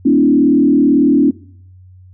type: tone with frequency modulation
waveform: sine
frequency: 282.4 Hz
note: C#4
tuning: 32 cents sharp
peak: -7 dBFS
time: 0.05-1.31 s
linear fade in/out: 10 ms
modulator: 38.1 Hz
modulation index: 1.2
effects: noise-tail reverb RT60 0.6 s tail -20 dB re dry + added 92 Hz sine -38 dBFS peak until 2.13 s